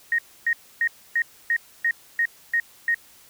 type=tone bursts; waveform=sine; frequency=1864.7 Hz; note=A#6; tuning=in tune; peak=-18 dBFS; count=9; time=0.12-2.945 s; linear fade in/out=2 ms; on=65 ms; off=280 ms; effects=white hiss -52 dBFS RMS until 3.29 s